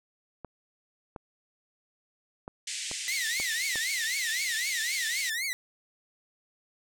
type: clicks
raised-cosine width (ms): 1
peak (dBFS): -25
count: 6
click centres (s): 0.447 / 1.162 / 2.479 / 2.914 / 3.4 / 3.757
type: band-pass noise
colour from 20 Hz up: white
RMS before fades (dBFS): -36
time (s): 2.67-5.3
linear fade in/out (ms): 5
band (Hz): 1900 to 8700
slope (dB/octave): 48
type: tone with vibrato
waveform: sawtooth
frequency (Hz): 1975.5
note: B6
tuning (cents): 0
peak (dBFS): -26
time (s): 3.08-5.53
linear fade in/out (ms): 0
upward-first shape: triangle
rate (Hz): 3.9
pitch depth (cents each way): 240
effects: none